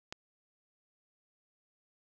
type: click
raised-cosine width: 0.2 ms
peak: -22 dBFS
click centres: 0.125 s
effects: none